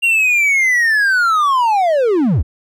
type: linear sweep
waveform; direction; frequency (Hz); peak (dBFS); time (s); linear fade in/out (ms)
triangle; down; 2788 to 49; -9; 0.02-2.43; 20
effects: none